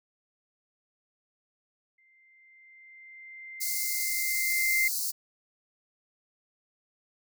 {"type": "tone with exponential growth", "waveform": "sine", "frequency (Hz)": 2088, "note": "C7", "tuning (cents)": -4, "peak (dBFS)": -22, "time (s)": [1.98, 4.88], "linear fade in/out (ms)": 5, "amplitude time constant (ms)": 630}
{"type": "high-pass noise", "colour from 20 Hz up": "white", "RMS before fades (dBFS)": -31, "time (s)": [3.6, 5.12], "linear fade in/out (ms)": 20, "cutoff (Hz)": 4200, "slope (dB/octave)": 96}
{"effects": []}